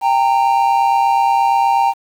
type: tone pair together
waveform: triangle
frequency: 792 / 920.4 Hz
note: G5 / A#5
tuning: +18 / -22 cents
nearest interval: minor third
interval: 260 cents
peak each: -12 dBFS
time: 0.01-1.94 s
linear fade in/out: 50 ms
effects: 7-bit